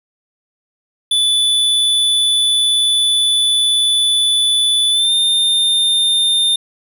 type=tone with pitch glide; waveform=square; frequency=3479 to 3620 Hz; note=A7 to A7; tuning=-20 to +48 cents; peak=-12 dBFS; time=1.11-6.56 s; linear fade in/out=5 ms; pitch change=+68 cents; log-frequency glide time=4.91-5.12 s; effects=none